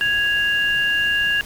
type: tone pair together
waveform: sine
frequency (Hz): 1661.2 / 2794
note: G#6 / F7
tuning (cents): 0 / 0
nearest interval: major sixth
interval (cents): 900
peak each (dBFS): -18 / -21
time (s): 0.01-1.41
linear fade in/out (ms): 0
effects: pink hiss -38 dBFS RMS until 1.45 s